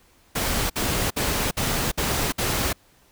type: noise bursts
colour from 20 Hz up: pink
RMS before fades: -24 dBFS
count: 6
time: 0.35-2.73 s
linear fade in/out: 10 ms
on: 350 ms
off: 56 ms
effects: pink hiss -58 dBFS RMS until 3.11 s